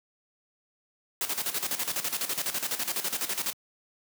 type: noise with tremolo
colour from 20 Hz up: white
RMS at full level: -29 dBFS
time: 1.21-3.53 s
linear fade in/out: 0 ms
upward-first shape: square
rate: 12 Hz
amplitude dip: 70%
effects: high-pass 150 Hz 12 dB/octave